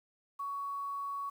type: tone with quantisation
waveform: sine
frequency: 1120 Hz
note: C#6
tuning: 18 cents sharp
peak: -35 dBFS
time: 0.39-1.3 s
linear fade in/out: 10 ms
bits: 10
effects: none